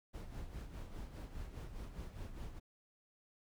brown noise with tremolo, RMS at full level -44 dBFS, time 0.13-2.6 s, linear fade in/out 20 ms, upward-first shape sine, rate 4.9 Hz, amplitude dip 60%, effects none

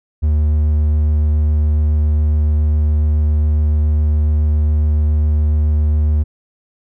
triangle tone, 75.6 Hz, D#2, 49 cents flat, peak -9 dBFS, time 0.22-6.24 s, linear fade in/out 20 ms, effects none

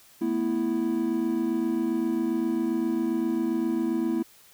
triangle chord, A suspended second, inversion none, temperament just, 220 / 247.5 / 330 Hz, A3 / B3 / E4, 0 / +4 / +2 cents, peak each -29 / -27 / -24 dBFS, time 0.21-4.23 s, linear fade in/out 10 ms, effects white hiss -55 dBFS RMS until 4.53 s

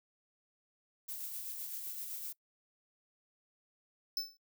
violet noise with tremolo, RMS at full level -41 dBFS, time 1.08-2.33 s, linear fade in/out 10 ms, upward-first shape sine, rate 7.8 Hz, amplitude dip 35%
square tone with exponential decay, 5274 Hz, E8, in tune, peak -30 dBFS, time 4.17-4.37 s, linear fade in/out 2 ms, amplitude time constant 43 ms
effects noise-tail reverb RT60 0.1 s tail -22 dB re dry

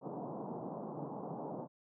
pink band-pass noise, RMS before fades -43 dBFS, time 0.01-1.68 s, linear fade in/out 50 ms, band 140 to 1000 Hz, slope 48 dB/octave, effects none

